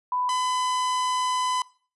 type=tone pair in turn; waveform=sine / 45% pulse; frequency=996 / 1007 Hz; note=B5 / B5; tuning=+14 / +33 cents; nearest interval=unison; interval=19 cents; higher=second; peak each=-23 dBFS; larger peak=neither; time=0.12-0.29 / 0.29-1.62 s; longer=second; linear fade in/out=2 ms; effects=noise-tail reverb RT60 0.4 s tail -21 dB re dry + resampled to 24000 Hz